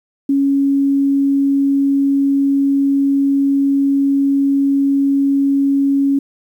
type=tone; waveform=sine; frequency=277.2 Hz; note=C#4; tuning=in tune; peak=-11 dBFS; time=0.29-6.19 s; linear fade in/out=5 ms; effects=8-bit